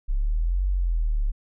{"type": "exponential two-way sweep", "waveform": "sine", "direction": "up then down", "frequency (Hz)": [32.79, 48, 34.2], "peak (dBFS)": -20, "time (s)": [0.08, 1.32], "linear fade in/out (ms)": 20, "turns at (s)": 0.66, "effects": []}